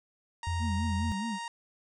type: harmonic tone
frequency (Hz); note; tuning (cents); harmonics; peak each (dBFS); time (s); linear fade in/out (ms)
933; A#5; +1; 1 / 2 / 3 / 4 / 5 / 6 / 7 / 8 / 9 / 10; -37 / -43 / -47 / -49 / -51 / -53 / -54 / -55 / -56 / -57; 0.43-1.48; 2
type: tone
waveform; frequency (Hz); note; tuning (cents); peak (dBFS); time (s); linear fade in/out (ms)
sine; 86; F2; -26; -29; 0.47-1.12; 0
type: tone with vibrato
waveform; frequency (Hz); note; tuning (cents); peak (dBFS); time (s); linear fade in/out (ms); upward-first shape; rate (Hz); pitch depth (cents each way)
sine; 211.6; G#3; +33; -32; 0.59-1.39; 50; sine; 4.8; 160
effects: none